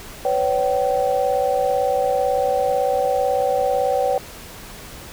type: tone cluster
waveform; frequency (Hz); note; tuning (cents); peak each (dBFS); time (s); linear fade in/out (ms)
sine; 504 / 562 / 767; B4 / C#5 / G5; +35 / +24 / -38; -21; 0.25-4.18; 2
effects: pink hiss -38 dBFS RMS until 5.12 s